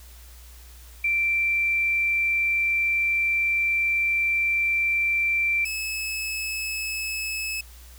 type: tone pair in turn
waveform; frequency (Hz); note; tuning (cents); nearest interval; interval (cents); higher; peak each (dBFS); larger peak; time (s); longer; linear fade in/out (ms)
sine / sawtooth; 2349 / 2593; D7 / E7; 0 / -29; major second; 171; second; -20 / -24; first; 1.04-5.65 / 5.65-7.61; first; 5
effects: added 60 Hz sine -44 dBFS peak until 7.98 s + white hiss -51 dBFS RMS until 7.98 s